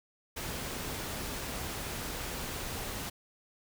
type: noise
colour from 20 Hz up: pink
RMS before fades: -38 dBFS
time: 0.36-3.1 s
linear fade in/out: 10 ms
effects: none